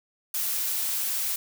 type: noise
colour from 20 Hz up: blue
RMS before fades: -28 dBFS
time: 0.34-1.36 s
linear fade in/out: 5 ms
effects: none